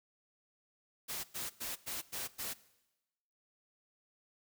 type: noise bursts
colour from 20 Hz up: white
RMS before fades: -40 dBFS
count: 6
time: 1.08-2.54 s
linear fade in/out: 20 ms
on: 160 ms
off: 100 ms
effects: noise-tail reverb RT60 1.0 s tail -19 dB re dry